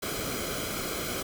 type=noise with comb filter; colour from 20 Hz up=pink; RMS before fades=-33 dBFS; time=0.02-1.23 s; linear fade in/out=10 ms; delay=1.1 ms; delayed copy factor=-0.65; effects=none